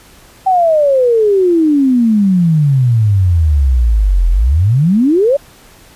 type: exponential two-way sweep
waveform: sine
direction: down then up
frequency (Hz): 776 to 41.2 to 590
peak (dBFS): -7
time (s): 0.46-5.37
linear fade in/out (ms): 10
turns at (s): 4.3
effects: pink hiss -42 dBFS RMS until 5.95 s + resampled to 32000 Hz